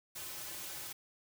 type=noise with comb filter; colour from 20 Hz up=white; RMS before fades=-44 dBFS; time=0.15-0.93 s; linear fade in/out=10 ms; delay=4.3 ms; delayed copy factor=-0.8; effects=none